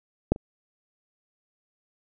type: clicks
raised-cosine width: 2 ms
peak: -6 / -25 dBFS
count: 2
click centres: 0.32 / 0.361 s
effects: none